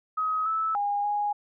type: tone with pitch steps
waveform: sine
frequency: 1267 / 1309 / 815 / 826 Hz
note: D#6 / E6 / G#5 / G#5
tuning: +31 / -13 / -33 / -10 cents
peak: -24 dBFS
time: 0.17-1.33 s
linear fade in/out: 10 ms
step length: 290 ms
effects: none